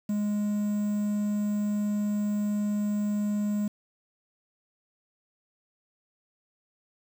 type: tone with quantisation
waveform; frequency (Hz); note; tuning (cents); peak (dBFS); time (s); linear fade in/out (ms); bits
triangle; 207.7; G#3; 0; -23; 0.09-3.68; 5; 8
effects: none